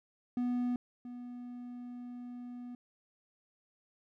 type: tone pair in turn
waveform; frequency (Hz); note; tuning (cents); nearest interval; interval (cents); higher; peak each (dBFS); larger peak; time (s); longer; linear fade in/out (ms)
triangle; 245.6 / 244.7; B3 / B3; -9 / -16; unison; 7; first; -28 / -40; first; 0.37-0.76 / 1.05-2.75; second; 2
effects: none